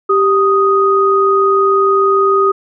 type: tone pair together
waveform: sine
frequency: 392 / 1245.3 Hz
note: G4 / D#6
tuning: 0 / +1 cents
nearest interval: octave + minor sixth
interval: 2001 cents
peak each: -11 dBFS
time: 0.09-2.52 s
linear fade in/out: 10 ms
effects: none